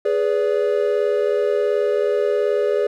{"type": "chord", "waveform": "triangle", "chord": "G# diminished", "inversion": "none", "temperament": "equal with one note detuned", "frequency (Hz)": [415.3, 493.9, 576.6], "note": ["G#4", "B4", "D5"], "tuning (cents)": [0, 0, -32], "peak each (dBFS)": [-17, -21, -20], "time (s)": [0.05, 2.87], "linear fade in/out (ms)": 5, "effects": []}